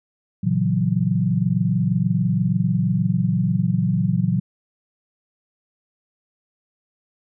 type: chord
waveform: sine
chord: F# dominant seventh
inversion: first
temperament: equal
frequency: 116.54 / 138.59 / 164.81 / 185 Hz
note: A#2 / C#3 / E3 / F#3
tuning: 0 / 0 / 0 / 0 cents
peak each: -23 / -25 / -22 / -21 dBFS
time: 0.43-4.4 s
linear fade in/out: 10 ms
effects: none